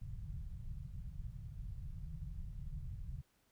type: low-pass noise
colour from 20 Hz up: pink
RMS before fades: -45 dBFS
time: 0.01-3.22 s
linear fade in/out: 10 ms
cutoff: 160 Hz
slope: 48 dB/octave
effects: pink hiss -75 dBFS RMS until 3.51 s